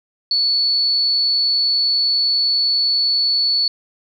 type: tone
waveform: sine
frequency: 4435 Hz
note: C#8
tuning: in tune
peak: -14 dBFS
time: 0.31-3.68 s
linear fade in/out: 2 ms
effects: 9-bit